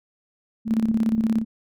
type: tone with tremolo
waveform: sine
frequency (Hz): 222.9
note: A3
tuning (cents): +23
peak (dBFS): -16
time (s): 0.65-1.45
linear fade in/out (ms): 50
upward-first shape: square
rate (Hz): 17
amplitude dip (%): 60
effects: none